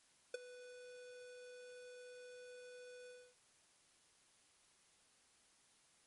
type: tone with ADSR envelope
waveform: square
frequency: 495.8 Hz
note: B4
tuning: 7 cents sharp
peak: -37 dBFS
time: 0.34-3.35 s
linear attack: 4 ms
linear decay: 16 ms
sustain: -17 dB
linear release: 260 ms
effects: white hiss -71 dBFS RMS until 6.06 s + MP3 48 kbps